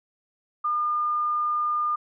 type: tone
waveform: sine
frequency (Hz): 1210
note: D#6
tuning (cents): -49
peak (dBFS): -22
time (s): 0.64-1.96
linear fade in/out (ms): 10
effects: none

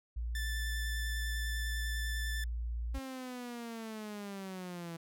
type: tone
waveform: sine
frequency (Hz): 58.1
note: A#1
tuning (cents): -5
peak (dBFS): -34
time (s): 0.16-2.99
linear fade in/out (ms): 10
type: tone with vibrato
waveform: sawtooth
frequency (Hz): 1760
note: A6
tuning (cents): 0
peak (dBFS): -35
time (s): 0.35-2.44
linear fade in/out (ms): 2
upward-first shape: sine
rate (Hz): 10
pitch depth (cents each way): 10
type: linear sweep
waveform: sawtooth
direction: down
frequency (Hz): 270.4 to 164.81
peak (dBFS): -37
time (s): 2.94-4.97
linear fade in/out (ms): 10
effects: none

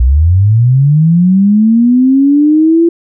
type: linear sweep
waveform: sine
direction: up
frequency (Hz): 57.6 to 341.2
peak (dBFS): -4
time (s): 0-2.89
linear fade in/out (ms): 5
effects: none

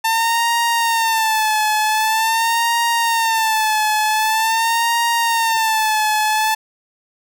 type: tone with vibrato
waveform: sawtooth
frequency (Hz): 895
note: A5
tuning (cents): +29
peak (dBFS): -11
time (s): 0.04-6.55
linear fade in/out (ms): 10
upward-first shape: sine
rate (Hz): 0.45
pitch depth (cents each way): 76
effects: none

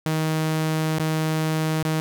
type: tone with dropouts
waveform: sawtooth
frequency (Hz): 157.6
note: D#3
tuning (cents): +23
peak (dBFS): -17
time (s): 0.06-2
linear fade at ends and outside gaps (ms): 0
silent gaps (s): 0.984-0.997 / 1.827-1.851
effects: none

